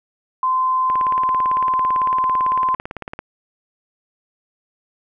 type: tone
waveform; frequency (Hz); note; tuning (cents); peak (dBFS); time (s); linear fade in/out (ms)
sine; 1032; C6; -24; -15; 0.43-2.75; 2
type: click train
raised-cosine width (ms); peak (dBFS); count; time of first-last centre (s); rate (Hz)
0.5; -14; 42; 0.9-3.191; 17.9
effects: none